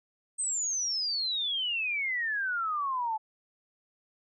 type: exponential sweep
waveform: sine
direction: down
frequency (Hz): 8430 to 854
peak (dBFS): -28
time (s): 0.38-3.18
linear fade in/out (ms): 20
effects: none